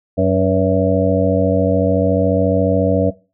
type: harmonic tone with a mistuned harmonic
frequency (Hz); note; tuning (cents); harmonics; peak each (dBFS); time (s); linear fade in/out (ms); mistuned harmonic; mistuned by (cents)
94; F#2; +28; 1 / 2 / 3 / 5 / 6 / 7; -19 / -19 / -19 / -19 / -19 / -19; 0.17-3.11; 20; 5; +49
effects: noise-tail reverb RT60 0.3 s tail -19 dB re dry